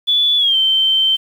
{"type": "tone with pitch glide", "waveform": "sine", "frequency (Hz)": [3451, 3110], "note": ["A7", "G7"], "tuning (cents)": [-34, -14], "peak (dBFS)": -11, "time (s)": [0.07, 1.17], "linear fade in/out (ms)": 20, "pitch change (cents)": -180, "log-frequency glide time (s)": [0.37, 0.56], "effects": ["7-bit"]}